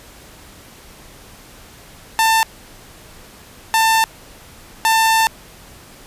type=tone bursts at uneven times; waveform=sawtooth; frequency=893 Hz; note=A5; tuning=25 cents sharp; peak=-8 dBFS; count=3; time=2.19-2.43 / 3.74-4.04 / 4.85-5.27 s; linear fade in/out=0 ms; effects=pink hiss -42 dBFS RMS until 6.06 s + resampled to 32000 Hz